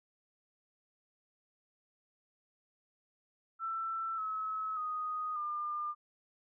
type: tone with pitch steps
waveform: sine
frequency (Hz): 1334 / 1288.6 / 1244.7 / 1202.3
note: E6 / E6 / D#6 / D6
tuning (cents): +20 / -40 / 0 / +40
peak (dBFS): -34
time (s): 3.59-5.95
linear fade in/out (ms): 50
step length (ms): 590
effects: none